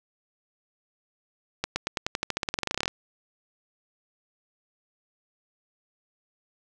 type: accelerating click train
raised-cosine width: 0.2 ms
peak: -9 dBFS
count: 22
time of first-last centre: 1.64-2.88 s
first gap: 120 ms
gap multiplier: 0.92
effects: none